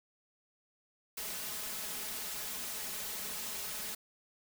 white noise with comb filter, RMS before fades -40 dBFS, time 1.17-3.95 s, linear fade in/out 5 ms, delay 4.7 ms, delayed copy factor +0.75, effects none

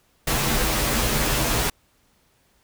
pink noise with comb filter, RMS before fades -22 dBFS, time 0.27-1.7 s, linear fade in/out 5 ms, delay 11 ms, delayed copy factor -0.9, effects pink hiss -63 dBFS RMS until 2.63 s

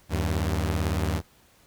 sawtooth beating tone pair, 77.78 / 95.78 Hz, D#2 / G2, 0 / -40 cents, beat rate 18 Hz, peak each -22 / -24 dBFS, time 0.09-1.22 s, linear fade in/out 50 ms, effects pink hiss -59 dBFS RMS until 1.66 s

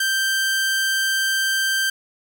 sawtooth tone, 1568 Hz, G6, in tune, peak -15 dBFS, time 0-1.9 s, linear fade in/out 5 ms, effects none

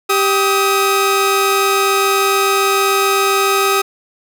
sawtooth tone pair together, 392.2 / 1263.6 Hz, G4 / D#6, +1 / +26 cents, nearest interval octave + minor sixth, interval 2025 cents, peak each -11 dBFS, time 0.09-3.82 s, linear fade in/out 10 ms, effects none

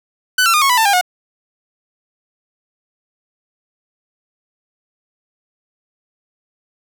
sawtooth tone with pitch steps, 1500 / 1351.9 / 1218.4 / 1098.1 / 989.6 / 891.9 / 803.8 / 724.5 Hz, F#6 / E6 / D#6 / C#6 / B5 / A5 / G5 / F#5, +23 / +43 / -37 / -17 / +3 / +23 / +43 / -37 cents, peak -7 dBFS, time 0.38-1.012 s, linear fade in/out 5 ms, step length 79 ms, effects none

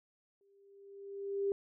sine tone with exponential growth, 397.5 Hz, G4, 24 cents sharp, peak -28 dBFS, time 0.41-1.52 s, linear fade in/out 1 ms, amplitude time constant 240 ms, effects none

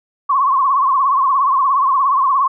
sine tone with vibrato, 1082 Hz, C#6, 42 cents flat, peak -11 dBFS, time 0.29-2.48 s, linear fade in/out 10 ms, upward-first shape triangle, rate 17 Hz, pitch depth 120 cents each way, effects none

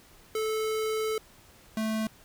square tone pair in turn, 436.3 / 219.2 Hz, A4 / A3, -15 / -6 cents, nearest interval octave, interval 1191 cents, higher first, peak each -28 dBFS, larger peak neither, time 0.35-1.18 / 1.77-2.07 s, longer first, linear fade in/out 2 ms, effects pink hiss -56 dBFS RMS until 2.24 s

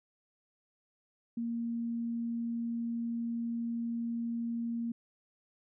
sine tone, 233.1 Hz, A#3, in tune, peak -32 dBFS, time 1.37-4.92 s, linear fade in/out 5 ms, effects none

